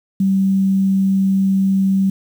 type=tone with quantisation; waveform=sine; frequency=193.1 Hz; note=G3; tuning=26 cents flat; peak=-12 dBFS; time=0.2-2.1 s; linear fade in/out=5 ms; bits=7; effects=none